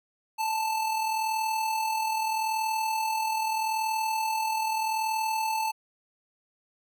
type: tone with amplitude modulation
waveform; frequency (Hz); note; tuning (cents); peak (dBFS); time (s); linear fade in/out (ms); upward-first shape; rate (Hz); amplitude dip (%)
square; 880; A5; 0; -25; 0.38-5.72; 20; sine; 40.8; 40
effects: none